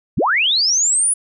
sine linear sweep, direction up, 51.91 to 10040 Hz, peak -13 dBFS, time 0.17-1.14 s, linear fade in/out 10 ms, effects none

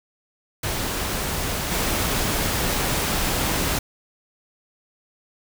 pink noise with level steps, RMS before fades -26 / -23 dBFS, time 0.63-3.79 s, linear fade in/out 5 ms, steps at 1.71 s, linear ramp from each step 20 ms, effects none

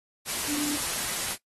sine tone in noise, 293.3 Hz, D4, 2 cents flat, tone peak -28 dBFS, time 0.46-0.79 s, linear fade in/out 50 ms, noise white, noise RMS -30 dBFS, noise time 0.25-1.37 s, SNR -1 dB, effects noise-tail reverb RT60 0.1 s tail -17 dB re dry + AAC 32 kbps

